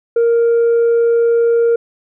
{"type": "tone with tanh clipping", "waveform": "sine", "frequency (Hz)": 466.2, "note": "A#4", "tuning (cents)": 0, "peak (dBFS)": -10, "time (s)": [0.16, 1.76], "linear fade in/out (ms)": 5, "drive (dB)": 1, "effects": []}